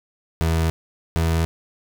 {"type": "tone pair in turn", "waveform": "30% pulse", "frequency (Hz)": [81.5, 82.02], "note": ["E2", "E2"], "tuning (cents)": [-19, -8], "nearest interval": "unison", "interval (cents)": 11, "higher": "second", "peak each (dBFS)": -15, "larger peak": "neither", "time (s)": [[0.41, 0.7], [1.16, 1.45]], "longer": "neither", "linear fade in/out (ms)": 0, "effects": []}